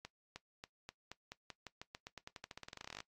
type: accelerating click train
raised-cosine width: 0.2 ms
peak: -29 dBFS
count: 30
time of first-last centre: 0.05-3.004 s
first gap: 310 ms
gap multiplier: 0.9
effects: noise-tail reverb RT60 0.1 s tail -17 dB re dry + AAC 48 kbps